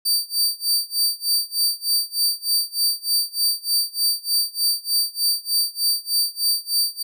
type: tone with tremolo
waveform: sawtooth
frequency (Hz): 4633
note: D8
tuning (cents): -24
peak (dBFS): -13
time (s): 0.05-7.03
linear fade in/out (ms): 10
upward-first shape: sine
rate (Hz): 3.3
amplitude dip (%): 95
effects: none